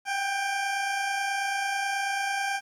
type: tone pair together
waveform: 20% pulse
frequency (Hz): 764.8 / 794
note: G5 / G5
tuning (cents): -43 / +22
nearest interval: minor second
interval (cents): 65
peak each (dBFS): -31 / -22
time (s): 0.05-2.61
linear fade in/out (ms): 50
effects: low-pass 9000 Hz 12 dB/octave + 10-bit